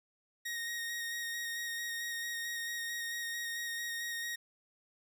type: tone with vibrato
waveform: sawtooth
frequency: 1870 Hz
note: A#6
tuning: 5 cents sharp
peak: -33 dBFS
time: 0.45-4.36 s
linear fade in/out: 10 ms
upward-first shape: square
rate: 4.5 Hz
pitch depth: 13 cents each way
effects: none